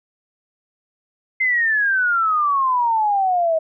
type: exponential sweep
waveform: sine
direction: down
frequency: 2093 to 631 Hz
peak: -15 dBFS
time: 1.4-3.59 s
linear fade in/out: 10 ms
effects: none